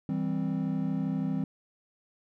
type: chord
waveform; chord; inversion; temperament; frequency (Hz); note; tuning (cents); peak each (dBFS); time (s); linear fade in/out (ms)
triangle; C major; first; just; 163.52 / 196.22 / 261.6; E3 / G3 / C4; -14 / +2 / 0; -30; 0.09-1.44; 2
effects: none